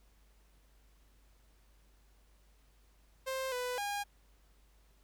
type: tone with pitch steps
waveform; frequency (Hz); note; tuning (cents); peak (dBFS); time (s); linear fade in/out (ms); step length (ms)
sawtooth; 527 / 497 / 814; C5 / B4 / G#5; +12 / +11 / -35; -31; 3.26-4.04; 20; 260
effects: added 50 Hz sine -63 dBFS peak until 5.03 s + pink hiss -71 dBFS RMS until 5.03 s